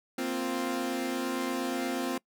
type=chord; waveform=sawtooth; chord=Bb suspended second; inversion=none; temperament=equal; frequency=233.1 / 261.6 / 349.2 Hz; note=Bb3 / C4 / F4; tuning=0 / 0 / 0 cents; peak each=-34 / -28 / -31 dBFS; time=0.18-2.18 s; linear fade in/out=5 ms; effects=noise-tail reverb RT60 0.1 s tail -24 dB re dry